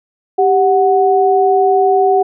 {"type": "tone pair together", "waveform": "sine", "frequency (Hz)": [392, 740], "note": ["G4", "F#5"], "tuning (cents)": [0, 0], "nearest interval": "major seventh", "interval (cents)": 1100, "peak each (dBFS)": -11, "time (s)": [0.38, 2.23], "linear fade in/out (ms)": 10, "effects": []}